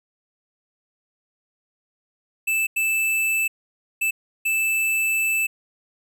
square tone bursts at uneven times, 2637 Hz, E7, in tune, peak -20 dBFS, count 4, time 2.47-2.67 / 2.76-3.48 / 4.01-4.11 / 4.45-5.47 s, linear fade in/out 10 ms, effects none

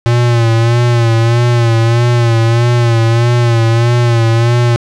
square tone with vibrato, 117.3 Hz, A#2, 11 cents sharp, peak -8 dBFS, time 0.06-4.76 s, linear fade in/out 0 ms, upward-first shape sine, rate 1.6 Hz, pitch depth 52 cents each way, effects low-pass 6000 Hz 12 dB/octave

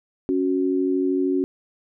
sine tone pair together, 277 / 370 Hz, C#4 / F#4, -1 / 0 cents, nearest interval perfect fourth, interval 501 cents, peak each -21 / -22 dBFS, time 0.29-1.44 s, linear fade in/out 0 ms, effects none

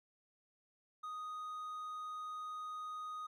triangle tone, 1244.5 Hz, D#6, in tune, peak -40 dBFS, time 1.03-3.27 s, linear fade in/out 10 ms, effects none

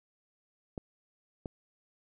clicks, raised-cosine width 2 ms, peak -24 dBFS, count 2, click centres 0.778 / 1.458 s, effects none

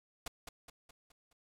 pink noise with echo, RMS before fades -40 dBFS, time 0.26-0.28 s, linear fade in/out 5 ms, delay 210 ms, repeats 5, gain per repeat -6 dB, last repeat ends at 1.33 s, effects low-pass 12000 Hz 12 dB/octave

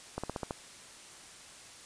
slowing click train, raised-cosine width 1 ms, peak -20 dBFS, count 6, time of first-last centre 0.18-0.509 s, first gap 56 ms, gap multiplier 1.08, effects white hiss -51 dBFS RMS until 1.85 s + resampled to 22050 Hz

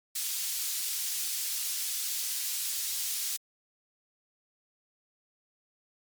pink high-pass noise, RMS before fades -33 dBFS, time 0.15-3.37 s, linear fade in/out 10 ms, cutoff 4900 Hz, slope 12 dB/octave, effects Opus 48 kbps

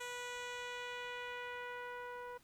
10% pulse tone with low-pass filter sweep, 489.8 Hz, B4, 14 cents flat, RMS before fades -45 dBFS, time 0-2.38 s, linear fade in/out 10 ms, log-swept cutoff 9900 to 1000 Hz, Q 0.94, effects pink hiss -68 dBFS RMS until 2.43 s

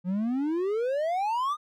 triangle exponential sweep, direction up, 174.2 to 1244.5 Hz, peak -23 dBFS, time 0.04-1.57 s, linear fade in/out 50 ms, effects none

